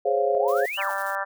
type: chord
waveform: sine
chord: Db major seventh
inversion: second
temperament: equal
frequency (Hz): 415.3 / 523.3 / 554.4 / 698.5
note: Ab4 / C5 / Db5 / F5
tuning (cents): 0 / 0 / 0 / 0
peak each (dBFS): -25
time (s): 0.05-0.66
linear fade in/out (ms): 10
type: exponential two-way sweep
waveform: sine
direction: up then down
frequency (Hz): 605 to 3057 to 733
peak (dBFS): -28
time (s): 0.35-0.91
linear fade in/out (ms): 0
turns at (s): 0.79
type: noise with tremolo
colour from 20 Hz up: blue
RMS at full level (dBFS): -42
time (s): 0.48-1.15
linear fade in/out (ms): 0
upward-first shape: square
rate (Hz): 12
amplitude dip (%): 45
type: harmonic tone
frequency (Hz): 196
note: G3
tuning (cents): 0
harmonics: 3 / 4 / 5 / 6 / 7 / 8 / 9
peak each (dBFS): -33 / -33 / -33 / -33 / -33 / -33 / -33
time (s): 0.77-1.25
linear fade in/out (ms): 20
effects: none